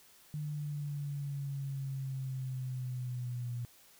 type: exponential sweep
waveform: sine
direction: down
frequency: 150.6 to 120.1 Hz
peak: -35 dBFS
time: 0.34-3.65 s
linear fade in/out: 0 ms
effects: white hiss -61 dBFS RMS until 3.99 s